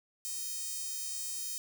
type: tone with high-pass filter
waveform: 5% pulse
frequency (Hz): 623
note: D#5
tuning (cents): +2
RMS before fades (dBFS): -38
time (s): 0.25-1.58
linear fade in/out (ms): 0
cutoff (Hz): 9900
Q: 0.66
effects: none